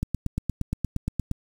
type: click train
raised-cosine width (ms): 5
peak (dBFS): -13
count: 12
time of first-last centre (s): 0.03-1.314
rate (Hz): 8.57
effects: 7-bit

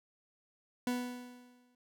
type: tone with exponential decay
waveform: 40% pulse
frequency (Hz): 246.9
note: B3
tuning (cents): 0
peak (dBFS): -29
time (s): 0.87-1.75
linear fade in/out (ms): 2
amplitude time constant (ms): 190
effects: none

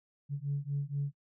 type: beating tone pair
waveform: sine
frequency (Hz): 140 / 144.2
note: C#3 / D3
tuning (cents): +18 / -31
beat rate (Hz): 4.2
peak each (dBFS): -34 / -34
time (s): 0.29-1.13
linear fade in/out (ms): 50
effects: noise-tail reverb RT60 0.1 s tail -24 dB re dry + tanh soft clip ceiling -25 dBFS

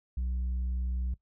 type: tone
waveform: sine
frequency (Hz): 62.1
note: B1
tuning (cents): +10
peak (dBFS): -26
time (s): 0.17-1.14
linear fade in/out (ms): 5
effects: noise-tail reverb RT60 0.1 s tail -18 dB re dry + tanh soft clip ceiling -28 dBFS

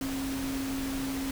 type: tone in noise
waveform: sine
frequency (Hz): 269.6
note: C#4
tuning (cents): -48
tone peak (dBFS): -31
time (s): 0.01-1.31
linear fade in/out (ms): 2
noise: pink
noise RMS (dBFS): -38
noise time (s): 0.01-1.31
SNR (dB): +4
effects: none

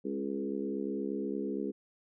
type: harmonic tone with a mistuned harmonic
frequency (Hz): 68.6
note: C#2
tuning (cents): -17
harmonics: 3 / 4 / 5 / 6 / 7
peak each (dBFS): -38 / -37 / -39 / -38 / -44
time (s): 0.04-1.72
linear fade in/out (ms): 20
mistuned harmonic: 6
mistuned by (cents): +16
effects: none

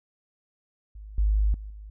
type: tone with level steps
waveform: sine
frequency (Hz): 51.9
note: G#1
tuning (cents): 0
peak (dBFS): -39 / -19 / -35 / -39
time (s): 0.95-1.9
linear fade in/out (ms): 5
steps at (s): 1.18 / 1.54 / 1.7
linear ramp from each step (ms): 2
effects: none

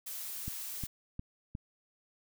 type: noise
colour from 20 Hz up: blue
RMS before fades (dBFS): -41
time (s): 0.06-0.87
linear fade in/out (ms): 10
type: click train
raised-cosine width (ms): 5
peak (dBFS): -26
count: 4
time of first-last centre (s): 0.48-1.551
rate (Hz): 2.8
effects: none

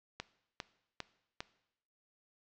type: click train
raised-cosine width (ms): 0.2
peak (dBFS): -21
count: 4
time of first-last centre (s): 0.2-1.405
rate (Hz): 2.49
effects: noise-tail reverb RT60 0.8 s tail -18 dB re dry + low-pass 6000 Hz 12 dB/octave

